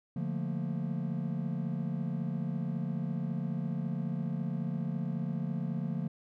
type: chord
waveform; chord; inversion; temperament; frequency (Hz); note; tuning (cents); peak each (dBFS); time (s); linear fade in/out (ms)
triangle; Bb major seventh; first; just; 145.68 / 174.81 / 218.5 / 233.1; D3 / F3 / A3 / Bb3; -14 / +2 / -12 / 0; -34 / -33 / -38 / -38; 0.16-6.08; 5
effects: none